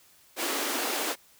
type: high-pass noise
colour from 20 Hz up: pink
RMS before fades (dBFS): -30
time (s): 0.36-1.16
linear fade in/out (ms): 50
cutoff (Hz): 260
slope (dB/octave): 48
effects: white hiss -59 dBFS RMS until 1.39 s